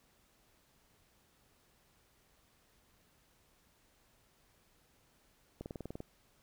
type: click train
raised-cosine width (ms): 2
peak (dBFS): -29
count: 9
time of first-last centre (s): 5.61-6.004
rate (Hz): 20.3
effects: pink hiss -70 dBFS RMS until 6.42 s